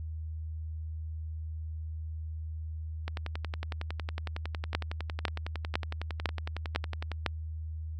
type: two click trains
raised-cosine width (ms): 0.3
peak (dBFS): -20 / -11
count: 45 / 6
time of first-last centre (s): 3.08-7.117 / 4.75-7.263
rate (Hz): 10.9 / 1.99
effects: added 79 Hz sine -35 dBFS peak until 7.99 s